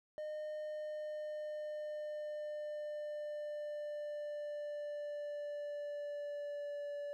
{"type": "tone with pitch glide", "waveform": "triangle", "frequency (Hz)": [610, 578.4], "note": ["D#5", "D5"], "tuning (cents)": [-34, -27], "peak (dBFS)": -38, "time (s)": [0.18, 7.13], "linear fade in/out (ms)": 0, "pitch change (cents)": -93, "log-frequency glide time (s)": [0.57, 6.97], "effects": []}